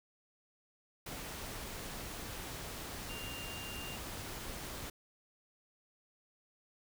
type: tone in noise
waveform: sine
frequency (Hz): 2794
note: F7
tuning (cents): 0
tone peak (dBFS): -46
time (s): 3.09-3.96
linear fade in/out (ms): 5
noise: pink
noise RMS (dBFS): -44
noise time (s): 1.06-4.9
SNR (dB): -5
effects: none